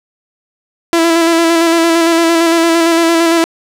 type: tone with vibrato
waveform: sawtooth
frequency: 332.9 Hz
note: E4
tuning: 17 cents sharp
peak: -4 dBFS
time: 0.93-3.44 s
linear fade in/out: 0 ms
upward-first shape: square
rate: 8.8 Hz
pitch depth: 23 cents each way
effects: low-pass 11000 Hz 12 dB/octave + 7-bit